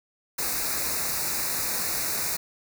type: band-stop noise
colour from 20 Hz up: white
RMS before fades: -28 dBFS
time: 0.38-2.37 s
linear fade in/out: 10 ms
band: 2600 to 3800 Hz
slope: 96 dB/octave
effects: none